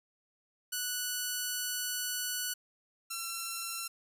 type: tone pair in turn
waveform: 5% pulse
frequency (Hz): 1480 / 1353.1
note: F#6 / E6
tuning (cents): 0 / +45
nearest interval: major second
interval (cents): 155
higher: first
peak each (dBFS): -21 / -24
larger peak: first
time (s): 0.72-2.54 / 3.1-3.88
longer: first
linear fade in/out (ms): 10
effects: resampled to 32000 Hz